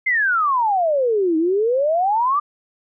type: exponential two-way sweep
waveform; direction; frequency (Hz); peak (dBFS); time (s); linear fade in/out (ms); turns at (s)
sine; down then up; 2124 to 311.1 to 1210; -15; 0.06-2.4; 10; 1.37
effects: none